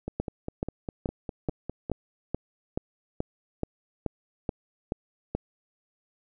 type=two click trains; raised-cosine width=2 ms; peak=-14 / -19 dBFS; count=13 / 10; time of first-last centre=0.2-5.35 / 0.08-1.898 s; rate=2.33 / 4.95 Hz; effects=none